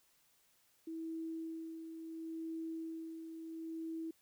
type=tone with tremolo; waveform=sine; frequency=325 Hz; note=E4; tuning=24 cents flat; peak=-39 dBFS; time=0.87-4.11 s; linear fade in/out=5 ms; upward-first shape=sine; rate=0.72 Hz; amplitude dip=50%; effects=white hiss -72 dBFS RMS until 4.21 s